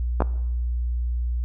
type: clicks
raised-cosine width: 1 ms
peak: -7 dBFS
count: 2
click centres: 0.205 / 0.221 s
effects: noise-tail reverb RT60 1.0 s tail -19 dB re dry + added 60 Hz sine -22 dBFS peak until 1.44 s